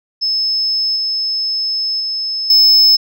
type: tone with level steps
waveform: sine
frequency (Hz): 5220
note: E8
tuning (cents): -18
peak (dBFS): -13 / -15 / -17 / -3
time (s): 0.21-2.97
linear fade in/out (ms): 20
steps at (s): 0.96 / 2 / 2.5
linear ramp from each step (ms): 2
effects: tanh soft clip ceiling -5 dBFS